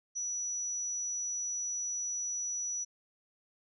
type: tone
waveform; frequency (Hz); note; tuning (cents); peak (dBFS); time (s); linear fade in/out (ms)
sine; 5890; F#8; -9; -33; 0.15-2.85; 20
effects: none